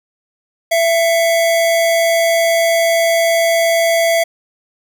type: tone pair together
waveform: square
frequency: 667.8 / 2200 Hz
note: E5 / C#7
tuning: +22 / -14 cents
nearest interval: octave + major sixth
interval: 2064 cents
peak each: -12 / -23 dBFS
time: 0.71-4.24 s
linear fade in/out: 10 ms
effects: none